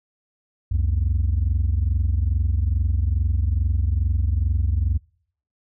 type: tone pair together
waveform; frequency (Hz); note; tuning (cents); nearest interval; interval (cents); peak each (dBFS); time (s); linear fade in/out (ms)
sine; 65.8 / 88.16; C2 / F2; +10 / +17; perfect fourth; 507; -19; 0.71-4.98; 10
effects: noise-tail reverb RT60 0.6 s tail -25 dB re dry + tanh soft clip ceiling -14 dBFS